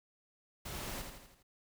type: noise with echo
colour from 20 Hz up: pink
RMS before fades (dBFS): -43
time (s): 0.65-1.02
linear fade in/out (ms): 10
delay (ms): 82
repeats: 5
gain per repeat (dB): -5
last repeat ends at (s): 1.43
effects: none